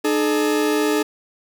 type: tone pair together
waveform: 40% pulse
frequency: 302.9 / 427.5 Hz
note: D#4 / A4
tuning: -46 / -50 cents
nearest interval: tritone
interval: 596 cents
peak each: -19 dBFS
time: 0.04-1.03 s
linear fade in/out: 10 ms
effects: none